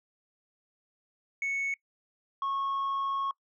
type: tone pair in turn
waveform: sine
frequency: 2212 / 1096.5 Hz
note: C#7 / C#6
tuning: -4 / -19 cents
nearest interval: octave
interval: 1215 cents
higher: first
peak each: -26 dBFS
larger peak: neither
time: 1.42-1.74 / 2.42-3.31 s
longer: second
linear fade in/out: 2 ms
effects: noise-tail reverb RT60 0.1 s tail -25 dB re dry + tanh soft clip ceiling -27 dBFS